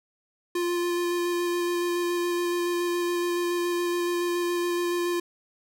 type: tone with vibrato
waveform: square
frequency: 349.2 Hz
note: F4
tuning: in tune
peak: -25 dBFS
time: 0.55-5.2 s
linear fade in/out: 5 ms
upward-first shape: square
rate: 7.1 Hz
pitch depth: 8 cents each way
effects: none